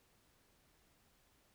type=silence; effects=pink hiss -72 dBFS RMS until 1.54 s